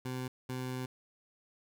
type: tone bursts at uneven times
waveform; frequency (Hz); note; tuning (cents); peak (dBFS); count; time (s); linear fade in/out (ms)
20% pulse; 127.9; C3; -39; -31; 2; 0.05-0.28 / 0.49-0.86; 5
effects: none